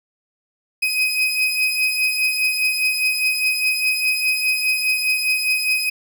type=beating tone pair; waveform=35% pulse; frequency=2514 / 2518.9 Hz; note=D#7 / D#7; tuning=+17 / +21 cents; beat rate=4.9 Hz; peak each=-17 / -22 dBFS; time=0.82-5.9 s; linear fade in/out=10 ms; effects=none